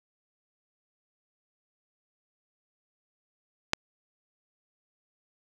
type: click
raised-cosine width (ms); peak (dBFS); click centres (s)
0.2; -5; 3.734
effects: none